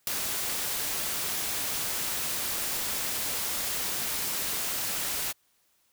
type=noise with ADSR envelope; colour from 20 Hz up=white; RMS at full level=-24 dBFS; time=0.07-5.33 s; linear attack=3 ms; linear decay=5 ms; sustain=-7 dB; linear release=23 ms; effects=white hiss -69 dBFS RMS until 5.92 s